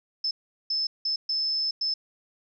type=tone bursts at uneven times; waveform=sine; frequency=5250 Hz; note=E8; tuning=8 cents flat; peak=-24 dBFS; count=5; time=0.24-0.31 / 0.7-0.87 / 1.05-1.16 / 1.29-1.71 / 1.81-1.94 s; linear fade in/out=5 ms; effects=none